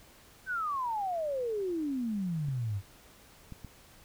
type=exponential sweep; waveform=sine; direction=down; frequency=1568 to 93.6 Hz; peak=-30 dBFS; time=0.46-2.82 s; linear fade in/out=50 ms
type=clicks; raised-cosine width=5 ms; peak=-31 dBFS; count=3; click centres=2.486 / 3.523 / 3.647 s
effects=pink hiss -57 dBFS RMS until 4.04 s

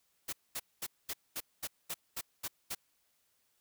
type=noise bursts; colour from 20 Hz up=white; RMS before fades=-38 dBFS; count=10; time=0.28-2.75 s; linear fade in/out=10 ms; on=49 ms; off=220 ms; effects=white hiss -75 dBFS RMS until 3.6 s

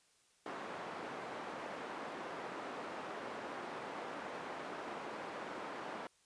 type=band-pass noise; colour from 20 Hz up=white; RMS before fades=-45 dBFS; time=0.46-6.07 s; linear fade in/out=0 ms; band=250 to 1100 Hz; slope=12 dB/octave; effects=white hiss -71 dBFS RMS until 6.25 s + resampled to 22050 Hz

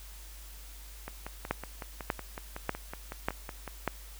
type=two click trains; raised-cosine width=0.5 ms; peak=-23 / -13 dBFS; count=15 / 5; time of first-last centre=1.08-3.677 / 1.51-3.877 s; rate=5.39 / 1.69 Hz; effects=added 50 Hz sine -46 dBFS peak until 4.19 s + white hiss -52 dBFS RMS until 4.19 s

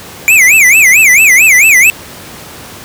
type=tone with vibrato; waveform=square; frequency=2291 Hz; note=D7; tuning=44 cents flat; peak=-3 dBFS; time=0.28-1.9 s; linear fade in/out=0 ms; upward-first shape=sine; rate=4.5 Hz; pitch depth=260 cents each way; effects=pink hiss -29 dBFS RMS until 2.84 s + high-pass 80 Hz 12 dB/octave

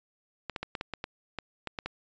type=clicks; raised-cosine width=0.3 ms; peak=-18 dBFS; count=11; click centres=0.497 / 0.562 / 0.63 / 0.752 / 0.811 / 0.937 / 1.041 / 1.387 / 1.673 / 1.788 / 1.86 s; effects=resampled to 16000 Hz

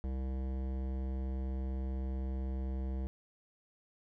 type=tone with hard clipping; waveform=sine; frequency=65.41 Hz; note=C2; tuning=in tune; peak=-36 dBFS; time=0.04-3.07 s; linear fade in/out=0 ms; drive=16 dB; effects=none

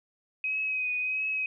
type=tone with vibrato; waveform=sine; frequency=2525 Hz; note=D#7; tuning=25 cents sharp; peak=-27 dBFS; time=0.44-1.46 s; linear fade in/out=2 ms; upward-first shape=triangle; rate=1.5 Hz; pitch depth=35 cents each way; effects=none

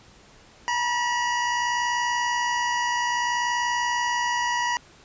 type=tone pair together; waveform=25% pulse; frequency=905.4 / 966 Hz; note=A5 / B5; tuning=+49 / -39 cents; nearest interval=minor second; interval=112 cents; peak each=-30 / -19 dBFS; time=0.68-4.77 s; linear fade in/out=0 ms; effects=pink hiss -52 dBFS RMS until 5.04 s + resampled to 16000 Hz

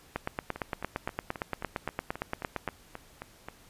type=two click trains; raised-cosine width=0.5 ms; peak=-23 / -15 dBFS; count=12 / 23; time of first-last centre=0.56-3.486 / 0.16-2.677 s; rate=3.76 / 8.74 Hz; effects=pink hiss -57 dBFS RMS until 3.69 s + resampled to 32000 Hz

